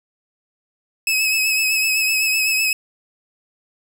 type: tone with vibrato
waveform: sawtooth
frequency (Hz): 2573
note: E7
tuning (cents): -43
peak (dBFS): -13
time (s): 1.07-2.73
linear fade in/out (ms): 2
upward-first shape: triangle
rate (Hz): 7.9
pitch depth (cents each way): 40
effects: none